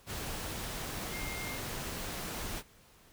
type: tone in noise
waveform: sine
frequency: 2121 Hz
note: C7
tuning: 23 cents sharp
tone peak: -42 dBFS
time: 1.1-1.6 s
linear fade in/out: 50 ms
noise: pink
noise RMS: -39 dBFS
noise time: 0.06-2.63 s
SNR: -6 dB
effects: pink hiss -61 dBFS RMS until 3.12 s